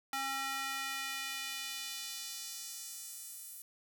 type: tone with high-pass filter sweep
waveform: square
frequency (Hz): 270.5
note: C#4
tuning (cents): -42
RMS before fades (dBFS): -41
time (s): 0.13-3.62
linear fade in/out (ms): 2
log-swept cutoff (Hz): 1000 to 11000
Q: 1.1
effects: none